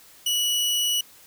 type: tone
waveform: sawtooth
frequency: 2937 Hz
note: F#7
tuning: 13 cents flat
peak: -18 dBFS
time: 0.26-1.01 s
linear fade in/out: 5 ms
effects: white hiss -51 dBFS RMS until 1.26 s